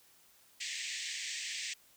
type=band-pass noise; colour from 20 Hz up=pink; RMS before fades=-40 dBFS; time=0.6-1.74 s; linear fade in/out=10 ms; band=1800 to 8300 Hz; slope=96 dB/octave; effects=white hiss -64 dBFS RMS until 1.96 s